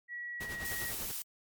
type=tone with pitch glide; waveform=sine; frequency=1927 to 1900.5 Hz; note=B6 to A#6; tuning=-43 to +33 cents; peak=-38 dBFS; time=0.08-0.93 s; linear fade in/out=50 ms; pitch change=-24 cents; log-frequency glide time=0.33-0.61 s
type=noise with tremolo; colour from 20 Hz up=pink; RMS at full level=-42 dBFS; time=0.4-1.12 s; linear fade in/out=10 ms; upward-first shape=sine; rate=10 Hz; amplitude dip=65%
type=noise; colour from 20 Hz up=blue; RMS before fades=-39 dBFS; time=0.65-1.22 s; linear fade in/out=0 ms
effects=MP3 96 kbps